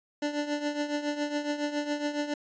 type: tone with tremolo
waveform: 25% pulse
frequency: 293.7 Hz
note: D4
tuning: in tune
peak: -22 dBFS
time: 0.22-2.34 s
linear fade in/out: 5 ms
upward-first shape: triangle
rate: 7.2 Hz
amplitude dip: 75%
effects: resampled to 16000 Hz